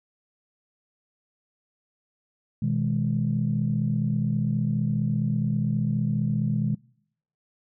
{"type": "chord", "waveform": "sine", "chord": "G# minor", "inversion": "first", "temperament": "equal with one note detuned", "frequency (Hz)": [123.47, 158.47, 207.7], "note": ["B2", "D#3", "G#3"], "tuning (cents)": [0, 32, 0], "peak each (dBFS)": -26, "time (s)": [2.62, 6.75], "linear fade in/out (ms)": 5, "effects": ["noise-tail reverb RT60 0.7 s tail -25 dB re dry", "tanh soft clip ceiling -13 dBFS"]}